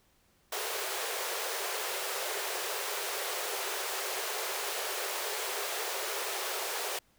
pink high-pass noise, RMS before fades -35 dBFS, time 0.52-6.99 s, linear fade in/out 5 ms, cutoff 370 Hz, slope 96 dB/octave, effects pink hiss -68 dBFS RMS until 7.18 s

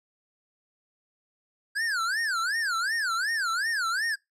square tone with vibrato, 1568 Hz, G6, in tune, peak -26 dBFS, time 1.75-4.16 s, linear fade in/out 20 ms, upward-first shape sine, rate 2.7 Hz, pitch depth 290 cents each way, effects noise-tail reverb RT60 0.2 s tail -26 dB re dry + low-pass 9000 Hz 12 dB/octave

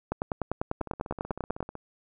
two click trains, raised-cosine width 1 ms, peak -24 / -14 dBFS, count 16 / 16, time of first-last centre 0.81-1.753 / 0.12-1.605 s, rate 15.9 / 10.1 Hz, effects none

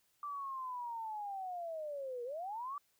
sine linear two-way sweep, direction down then up, 1174.7 to 470.2 to 1174.7 Hz, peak -39 dBFS, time 0.23-2.78 s, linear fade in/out 2 ms, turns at 2.24 s, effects white hiss -75 dBFS RMS until 2.99 s

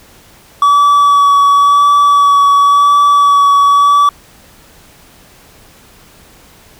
triangle tone with vibrato, 1142 Hz, D6, 49 cents flat, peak -3 dBFS, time 0.62-4.09 s, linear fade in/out 2 ms, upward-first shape sine, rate 0.94 Hz, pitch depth 14 cents each way, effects pink hiss -42 dBFS RMS until 6.79 s

